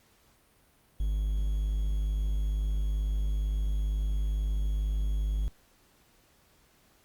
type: tone with quantisation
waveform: triangle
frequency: 51.1 Hz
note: G#1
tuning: 27 cents flat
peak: -24 dBFS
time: 1-5.48 s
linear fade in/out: 0 ms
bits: 9
effects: pink hiss -64 dBFS RMS until 7.04 s + Opus 48 kbps